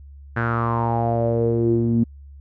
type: tone with low-pass filter sweep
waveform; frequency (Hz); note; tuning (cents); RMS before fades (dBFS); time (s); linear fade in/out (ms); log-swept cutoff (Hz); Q
sawtooth; 116.5; A#2; -1; -20; 0.36-2.04; 10; 1600 to 240; 6.3
effects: added 70 Hz sine -39 dBFS peak until 2.4 s

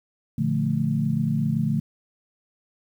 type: chord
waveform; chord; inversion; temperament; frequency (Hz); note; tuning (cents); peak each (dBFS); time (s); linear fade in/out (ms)
sine; Bb major seventh; none; equal; 116.54 / 146.83 / 174.61 / 220; Bb2 / D3 / F3 / A3; 0 / 0 / 0 / 0; -30 / -24 / -28 / -25; 0.38-1.8; 5
effects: 9-bit

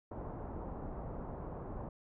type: low-pass noise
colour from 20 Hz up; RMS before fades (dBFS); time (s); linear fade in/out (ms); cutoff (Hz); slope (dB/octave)
pink; -43; 0.11-1.89; 5; 1000; 24
effects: none

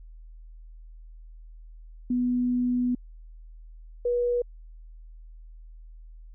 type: tone pair in turn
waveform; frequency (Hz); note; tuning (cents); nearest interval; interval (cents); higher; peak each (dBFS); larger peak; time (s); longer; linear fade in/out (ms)
sine; 246.9 / 484.5; B3 / B4; 0 / -33; octave; 1167; second; -22 / -22; neither; 2.1-2.95 / 4.05-4.42; first; 5
effects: added 40 Hz sine -43 dBFS peak until 6.34 s

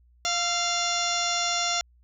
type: harmonic tone with a mistuned harmonic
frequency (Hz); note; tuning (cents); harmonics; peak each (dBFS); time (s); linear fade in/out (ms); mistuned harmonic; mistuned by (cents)
698.5; F5; 0; 1 / 2 / 3 / 4 / 5 / 6 / 7 / 8 / 9 / 10; -31 / -32 / -34 / -34 / -32 / -34 / -41 / -30 / -39 / -34; 0.25-1.81; 0; 2; -39
effects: added 60 Hz sine -56 dBFS peak until 2.03 s

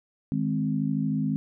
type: chord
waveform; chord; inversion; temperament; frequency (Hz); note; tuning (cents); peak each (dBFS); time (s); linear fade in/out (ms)
sine; Ab major; second; equal; 155.56 / 207.7 / 261.6; Eb3 / Ab3 / C4; 0 / 0 / 0; -28; 0.32-1.36; 0
effects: none

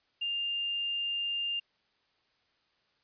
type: tone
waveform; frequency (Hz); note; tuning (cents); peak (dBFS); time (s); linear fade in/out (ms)
sine; 2802; F7; +5; -30; 0.21-1.6; 10
effects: white hiss -72 dBFS RMS until 3.03 s + resampled to 11025 Hz

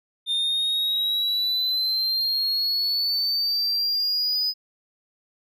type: exponential sweep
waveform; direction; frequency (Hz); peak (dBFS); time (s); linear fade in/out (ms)
triangle; up; 3617 to 5010; -20; 0.26-4.54; 50
effects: none

